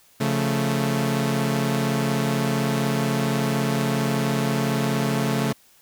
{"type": "chord", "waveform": "sawtooth", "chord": "Db augmented", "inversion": "none", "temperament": "equal", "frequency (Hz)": [138.59, 174.61, 220], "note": ["Db3", "F3", "A3"], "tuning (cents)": [0, 0, 0], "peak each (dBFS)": [-20, -26, -20], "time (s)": [0.2, 5.53], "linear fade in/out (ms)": 10, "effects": ["white hiss -56 dBFS RMS until 5.81 s"]}